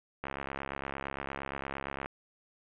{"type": "click train", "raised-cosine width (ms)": 0.5, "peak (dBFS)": -21, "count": 126, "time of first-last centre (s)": [0.24, 2.06], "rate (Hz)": 68.7, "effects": ["resampled to 8000 Hz", "9-bit"]}